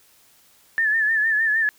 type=tone with vibrato; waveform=sine; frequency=1760 Hz; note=A6; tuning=in tune; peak=-17 dBFS; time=0.78-1.69 s; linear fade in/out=0 ms; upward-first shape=sine; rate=6.5 Hz; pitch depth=64 cents each way; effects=white hiss -56 dBFS RMS until 1.78 s